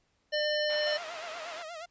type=harmonic tone; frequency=601 Hz; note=D5; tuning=40 cents sharp; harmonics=1 / 3 / 5 / 7 / 9; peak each=-29 / -34 / -36 / -37 / -39 dBFS; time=0.32-0.98 s; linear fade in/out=20 ms
type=band-pass noise; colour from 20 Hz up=pink; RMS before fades=-45 dBFS; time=0.69-1.63 s; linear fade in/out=10 ms; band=800 to 3400 Hz; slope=12 dB/octave
type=tone with vibrato; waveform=sawtooth; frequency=659.3 Hz; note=E5; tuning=in tune; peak=-36 dBFS; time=0.86-1.86 s; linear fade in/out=10 ms; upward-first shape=sine; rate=8.4 Hz; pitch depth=110 cents each way
effects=pink hiss -73 dBFS RMS until 1.9 s + resampled to 16000 Hz